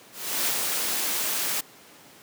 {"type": "noise with ADSR envelope", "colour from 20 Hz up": "white", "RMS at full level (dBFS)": -24, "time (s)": [0.12, 1.61], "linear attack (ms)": 360, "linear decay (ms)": 47, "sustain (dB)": -3, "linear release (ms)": 8, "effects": ["pink hiss -50 dBFS RMS until 2.22 s", "high-pass 200 Hz 12 dB/octave"]}